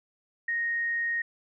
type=tone; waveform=sine; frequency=1864.7 Hz; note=A#6; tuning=in tune; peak=-26 dBFS; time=0.48-1.22 s; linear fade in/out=5 ms; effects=none